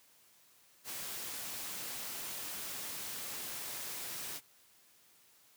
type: noise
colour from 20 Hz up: white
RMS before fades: -42 dBFS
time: 0.84-4.41 s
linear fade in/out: 50 ms
effects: white hiss -65 dBFS RMS until 5.56 s + high-pass 80 Hz 12 dB/octave